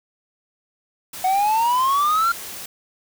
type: noise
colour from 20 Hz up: white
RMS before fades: -34 dBFS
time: 1.13-2.66 s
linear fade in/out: 5 ms
type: exponential sweep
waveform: triangle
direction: up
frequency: 735 to 1396.9 Hz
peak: -14 dBFS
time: 1.24-2.32 s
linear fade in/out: 5 ms
effects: none